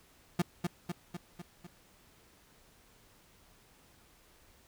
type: tone with echo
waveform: 35% pulse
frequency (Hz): 174.61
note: F3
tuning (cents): 0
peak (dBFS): -24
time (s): 0.39-0.42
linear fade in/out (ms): 5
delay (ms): 250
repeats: 5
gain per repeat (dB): -4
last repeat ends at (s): 1.67
effects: pink hiss -63 dBFS RMS until 4.67 s